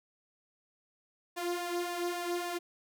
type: tone with flanger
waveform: sawtooth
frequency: 350 Hz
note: F4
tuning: 4 cents sharp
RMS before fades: -35 dBFS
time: 1.36-2.59 s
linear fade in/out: 20 ms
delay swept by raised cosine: 1.1 to 2.7 ms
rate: 3.6 Hz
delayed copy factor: +0.6
effects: none